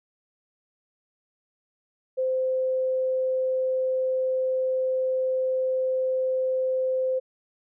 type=tone; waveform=sine; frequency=518 Hz; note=C5; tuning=17 cents flat; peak=-22 dBFS; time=2.17-7.2 s; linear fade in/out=20 ms; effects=none